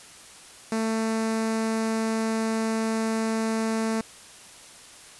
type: tone with notch filter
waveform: sawtooth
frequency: 222.7 Hz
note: A3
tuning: 21 cents sharp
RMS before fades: -26 dBFS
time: 0.72-4.01 s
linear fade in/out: 2 ms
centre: 3200 Hz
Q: 1.9
effects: white hiss -47 dBFS RMS until 5.19 s + resampled to 24000 Hz